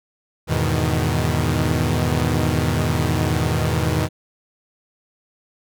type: chord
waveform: sawtooth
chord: E major seventh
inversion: none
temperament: equal with one note detuned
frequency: 82.41 / 104.13 / 123.47 / 155.56 Hz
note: E2 / G#2 / B2 / D#3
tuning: 0 / +5 / 0 / 0 cents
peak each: -19 / -21 / -19 / -19 dBFS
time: 0.47-4.09 s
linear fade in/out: 50 ms
effects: none